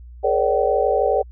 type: tone cluster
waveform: sine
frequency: 421 / 472.9 / 545 / 592 / 764 Hz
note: G#4 / A#4 / C#5 / D5 / G5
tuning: +24 / +25 / -29 / +14 / -45 cents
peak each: -22 dBFS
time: 0.23-1.23 s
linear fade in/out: 20 ms
effects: added 60 Hz sine -37 dBFS peak until 1.31 s